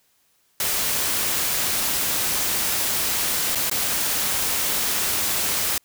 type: noise with dropouts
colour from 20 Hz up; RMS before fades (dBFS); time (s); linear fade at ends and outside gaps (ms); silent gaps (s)
white; -23; 0.6-5.78; 2; 3.55-3.555 / 3.698-3.713
effects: white hiss -64 dBFS RMS until 5.84 s